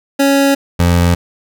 25% pulse tone pair in turn, 277.2 / 86.94 Hz, C#4 / F2, 0 / -7 cents, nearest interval octave + minor sixth, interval 2007 cents, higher first, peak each -5 dBFS, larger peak neither, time 0.19-0.55 / 0.79-1.15 s, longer neither, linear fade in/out 10 ms, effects none

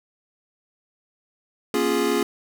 square chord, Bb minor seventh, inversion none, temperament equal with one note detuned, 238.1 / 277.2 / 349.2 / 415.3 Hz, Bb3 / Db4 / F4 / Ab4, +37 / 0 / 0 / 0 cents, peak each -28 / -27 / -26 / -24 dBFS, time 1.74-2.23 s, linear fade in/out 2 ms, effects none

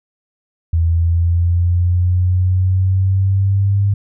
sine exponential sweep, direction up, 82.41 to 100.7 Hz, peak -11 dBFS, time 0.73-3.94 s, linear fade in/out 5 ms, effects none

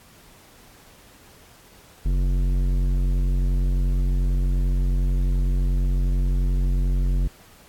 sine tone with tanh clipping, 45.68 Hz, F#1, 21 cents flat, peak -20 dBFS, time 2.05-7.28 s, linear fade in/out 10 ms, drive 13 dB, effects pink hiss -51 dBFS RMS until 7.68 s + AAC 64 kbps

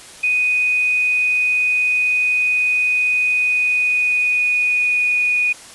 sine tone with pitch glide, 2489 to 2468 Hz, D#7 to D#7, 0 to -15 cents, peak -14 dBFS, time 0.23-5.53 s, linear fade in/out 10 ms, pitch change -15 cents, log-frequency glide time 3.32-5.1 s, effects white hiss -39 dBFS RMS until 5.74 s + resampled to 24000 Hz

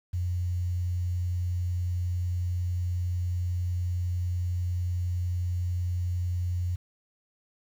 sine tone with quantisation, 88.9 Hz, F2, 31 cents sharp, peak -26 dBFS, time 0.13-6.76 s, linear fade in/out 10 ms, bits 9, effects none

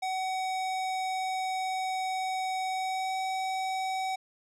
square tone with pitch glide, 753 to 758.7 Hz, F#5 to F#5, +30 to +43 cents, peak -30 dBFS, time 0.02-4.16 s, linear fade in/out 10 ms, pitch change +13 cents, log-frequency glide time 2.72-3.15 s, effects low-pass 8000 Hz 12 dB/octave

